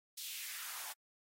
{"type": "noise with high-pass filter sweep", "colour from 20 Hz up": "white", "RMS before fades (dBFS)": -45, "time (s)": [0.17, 0.93], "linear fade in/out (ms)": 10, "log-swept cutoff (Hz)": [3900, 730], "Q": 1.9, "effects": ["AAC 48 kbps"]}